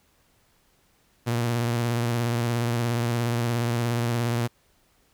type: tone with vibrato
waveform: sawtooth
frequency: 118.4 Hz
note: A#2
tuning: 27 cents sharp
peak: -19 dBFS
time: 1.26-4.48 s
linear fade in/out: 20 ms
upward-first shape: triangle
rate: 17 Hz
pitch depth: 47 cents each way
effects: pink hiss -64 dBFS RMS until 5.13 s